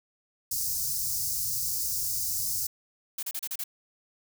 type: band-stop noise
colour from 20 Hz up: white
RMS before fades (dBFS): -30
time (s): 0.51-2.67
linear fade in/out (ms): 5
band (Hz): 150 to 4800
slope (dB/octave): 48
type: noise bursts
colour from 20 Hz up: blue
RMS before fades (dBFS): -33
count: 6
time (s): 3.18-3.639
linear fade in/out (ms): 5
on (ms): 49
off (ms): 33
effects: none